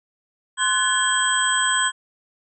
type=tone cluster; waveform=sine; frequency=1047 / 1496 / 1706 / 3223 / 7990 Hz; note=C6 / F#6 / G#6 / G7 / B8; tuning=+1 / +19 / +46 / +47 / +19 cents; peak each=-24 dBFS; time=0.57-1.92 s; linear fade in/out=50 ms; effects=none